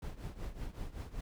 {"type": "noise with tremolo", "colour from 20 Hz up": "brown", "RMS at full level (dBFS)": -39, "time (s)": [0.02, 1.21], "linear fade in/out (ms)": 5, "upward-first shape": "triangle", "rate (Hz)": 5.3, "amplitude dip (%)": 85, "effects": []}